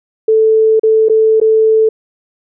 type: tone with dropouts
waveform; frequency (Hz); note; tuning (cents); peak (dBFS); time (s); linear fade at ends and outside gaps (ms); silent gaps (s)
sine; 440; A4; 0; -6; 0.28-1.89; 5; 0.796-0.833 / 1.086-1.096 / 1.401-1.414
effects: none